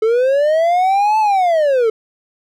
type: linear two-way sweep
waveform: triangle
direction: up then down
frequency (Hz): 430 to 880 to 430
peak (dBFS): -9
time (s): 0.02-1.9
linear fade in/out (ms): 5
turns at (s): 1.19
effects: none